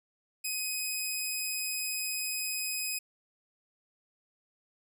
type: tone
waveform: 10% pulse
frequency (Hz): 2517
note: D#7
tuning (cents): +19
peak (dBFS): -23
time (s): 0.44-2.99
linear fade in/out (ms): 10
effects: none